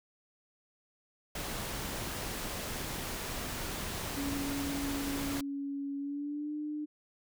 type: noise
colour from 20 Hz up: pink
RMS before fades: -38 dBFS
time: 1.35-5.41 s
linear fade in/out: 5 ms
type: tone with pitch glide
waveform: sine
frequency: 280 to 300.1 Hz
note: C#4 to D4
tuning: +18 to +38 cents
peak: -34 dBFS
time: 4.16-6.86 s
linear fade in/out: 20 ms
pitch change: +120 cents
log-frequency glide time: 5.98-6.53 s
effects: none